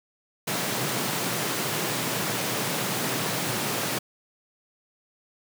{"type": "high-pass noise", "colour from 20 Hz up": "pink", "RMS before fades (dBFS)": -28, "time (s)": [0.47, 3.99], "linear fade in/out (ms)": 10, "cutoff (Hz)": 110, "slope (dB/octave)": 96, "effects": []}